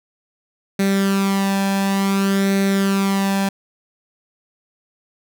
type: tone with flanger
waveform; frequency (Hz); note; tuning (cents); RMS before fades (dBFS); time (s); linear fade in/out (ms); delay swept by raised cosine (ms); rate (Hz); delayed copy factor
sawtooth; 196; G3; 0; -18; 0.79-3.49; 5; 0.49 to 1.2; 0.56; +0.6
effects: none